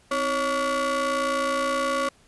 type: ring-modulated tone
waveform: 35% pulse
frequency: 290.5 Hz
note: D4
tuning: 19 cents flat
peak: -18 dBFS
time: 0.11-2.09 s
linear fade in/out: 5 ms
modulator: 842 Hz
effects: pink hiss -58 dBFS RMS until 2.27 s + resampled to 24000 Hz